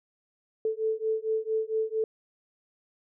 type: beating tone pair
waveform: sine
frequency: 437.9 / 442.3 Hz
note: A4 / A4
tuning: -8 / +9 cents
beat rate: 4.4 Hz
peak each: -29 / -29 dBFS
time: 0.65-2.04 s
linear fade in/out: 2 ms
effects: none